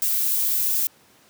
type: noise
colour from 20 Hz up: violet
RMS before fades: -22 dBFS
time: 0.02-0.87 s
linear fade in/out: 0 ms
effects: pink hiss -55 dBFS RMS until 1.29 s + high-pass 150 Hz 12 dB/octave